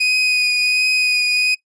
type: tone with vibrato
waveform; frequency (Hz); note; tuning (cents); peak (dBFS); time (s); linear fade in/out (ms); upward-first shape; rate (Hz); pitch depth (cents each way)
30% pulse; 2489; D#7; 0; -11; 0-1.55; 10; triangle; 1.4; 17
effects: noise-tail reverb RT60 0.1 s tail -19 dB re dry + resampled to 22050 Hz